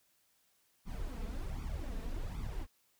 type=noise with flanger; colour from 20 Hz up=brown; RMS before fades=-39 dBFS; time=0.85-2.67 s; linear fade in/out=50 ms; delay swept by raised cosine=0.85 to 4.55 ms; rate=1.3 Hz; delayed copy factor=+0.75; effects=white hiss -73 dBFS RMS until 2.99 s